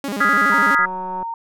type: tone with vibrato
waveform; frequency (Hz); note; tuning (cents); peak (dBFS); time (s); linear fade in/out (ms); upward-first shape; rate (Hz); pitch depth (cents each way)
sawtooth; 237.6; A#3; +33; -19; 0.04-0.75; 2; square; 12; 270
type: chord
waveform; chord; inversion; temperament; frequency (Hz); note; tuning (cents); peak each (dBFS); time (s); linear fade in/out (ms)
sine; F half-diminished seventh; third; equal; 1244.5 / 1396.9 / 1661.2 / 1975.5; Eb6 / F6 / Ab6 / Cb7; 0 / 0 / 0 / 0; -17 / -19 / -19 / -22; 0.2-0.86; 10
type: tone with pitch glide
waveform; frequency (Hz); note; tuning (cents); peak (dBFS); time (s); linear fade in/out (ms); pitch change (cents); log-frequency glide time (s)
sine; 932.3 to 921.1; A#5 to A#5; 0 to -21; -24; 0.52-1.34; 2; -21; 0.68-1.1
type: click train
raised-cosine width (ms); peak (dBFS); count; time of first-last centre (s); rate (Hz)
1; -21; 82; 0.79-1.228; 185
effects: none